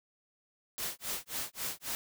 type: noise with tremolo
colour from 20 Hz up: white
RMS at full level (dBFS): -35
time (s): 0.78-1.95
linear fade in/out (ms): 0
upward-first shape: sine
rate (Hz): 3.7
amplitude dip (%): 100
effects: none